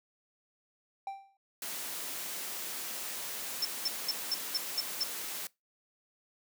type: tone with exponential decay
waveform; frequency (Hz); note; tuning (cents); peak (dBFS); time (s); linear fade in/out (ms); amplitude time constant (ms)
triangle; 784; G5; 0; -31; 1.07-1.37; 2; 65
type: noise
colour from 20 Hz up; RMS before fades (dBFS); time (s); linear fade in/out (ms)
white; -39; 1.62-5.47; 2
type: tone bursts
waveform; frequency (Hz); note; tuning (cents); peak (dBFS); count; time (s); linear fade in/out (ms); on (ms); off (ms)
sine; 5340; E8; +22; -27; 7; 3.62-5.037; 5; 31; 200
effects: noise-tail reverb RT60 0.2 s tail -22 dB re dry + high-pass 200 Hz 12 dB/octave